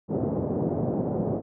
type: band-pass noise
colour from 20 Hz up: pink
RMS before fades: -27 dBFS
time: 0.08-1.42 s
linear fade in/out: 50 ms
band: 110 to 620 Hz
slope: 24 dB/octave
effects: none